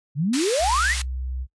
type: exponential sweep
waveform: sine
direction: up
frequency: 131.1 to 2237 Hz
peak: -19 dBFS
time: 0.15-0.96 s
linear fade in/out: 50 ms
type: band-pass noise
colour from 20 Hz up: white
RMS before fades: -29 dBFS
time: 0.33-1.02 s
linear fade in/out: 5 ms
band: 1400 to 7900 Hz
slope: 12 dB/octave
type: tone with pitch glide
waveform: sine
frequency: 61.74 to 63.95 Hz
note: B1 to C2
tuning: 0 to -39 cents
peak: -26 dBFS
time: 0.59-1.47 s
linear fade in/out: 50 ms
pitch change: +61 cents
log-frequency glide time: 0.73-0.88 s
effects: noise-tail reverb RT60 0.1 s tail -20 dB re dry + resampled to 24000 Hz